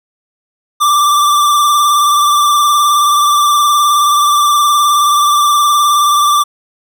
square tone with vibrato, 1174.7 Hz, D6, in tune, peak -8 dBFS, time 0.8-6.44 s, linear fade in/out 20 ms, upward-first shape triangle, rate 19 Hz, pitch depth 41 cents each way, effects none

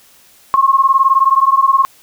sine beating tone pair, 1069 / 1088 Hz, C6 / C#6, +37 / -33 cents, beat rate 19 Hz, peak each -11 dBFS, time 0.54-1.85 s, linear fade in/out 0 ms, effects white hiss -47 dBFS RMS until 2.02 s

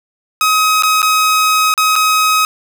sawtooth tone with dropouts, 1267 Hz, D#6, 31 cents sharp, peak -6 dBFS, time 0.41-2.45 s, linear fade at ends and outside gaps 1 ms, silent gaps 0.824-0.834 / 1.019-1.028 / 1.74-1.777 / 1.956-1.961 s, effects none

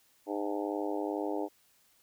harmonic tone with a mistuned harmonic, 102.3 Hz, G#2, 26 cents flat, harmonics 3 / 4 / 5 / 6 / 7 / 8 / 9, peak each -35 / -37 / -39 / -41 / -42 / -43 / -44 dBFS, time 0.26-1.49 s, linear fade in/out 50 ms, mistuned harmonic 9, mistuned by -59 cents, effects white hiss -67 dBFS RMS until 2.02 s

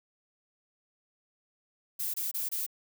violet noise bursts, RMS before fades -33 dBFS, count 4, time 1.99-2.665 s, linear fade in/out 10 ms, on 150 ms, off 25 ms, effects none

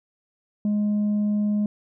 sine tone, 208.3 Hz, G#3, 5 cents sharp, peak -17 dBFS, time 0.65-1.66 s, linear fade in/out 2 ms, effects tanh soft clip ceiling -19 dBFS

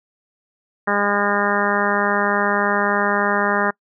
harmonic tone, 203.4 Hz, G#3, 36 cents flat, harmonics 1 / 2 / 3 / 4 / 5 / 6 / 7 / 8 / 9, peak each -25 / -25 / -25 / -25 / -25 / -25 / -25 / -25 / -25 dBFS, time 0.87-3.71 s, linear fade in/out 10 ms, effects noise-tail reverb RT60 0.1 s tail -26 dB re dry

